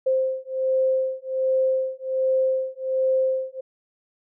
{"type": "beating tone pair", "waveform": "sine", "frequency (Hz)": [523, 524.3], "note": ["C5", "C5"], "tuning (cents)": [-1, 3], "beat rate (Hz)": 1.3, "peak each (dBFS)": -23, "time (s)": [0.06, 3.61], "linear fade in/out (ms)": 10, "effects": []}